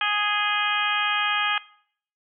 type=harmonic tone with a mistuned harmonic; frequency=415.3 Hz; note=G#4; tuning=in tune; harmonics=2 / 3 / 4 / 5 / 6 / 7 / 8; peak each=-30 / -27 / -27 / -33 / -28 / -32 / -29 dBFS; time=0.01-1.58 s; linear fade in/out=2 ms; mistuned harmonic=8; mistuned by=-59 cents; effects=noise-tail reverb RT60 0.6 s tail -21 dB re dry